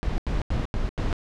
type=noise bursts; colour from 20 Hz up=brown; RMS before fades=-25 dBFS; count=5; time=0.03-1.128 s; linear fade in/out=0 ms; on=150 ms; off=87 ms; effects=low-pass 5000 Hz 12 dB/octave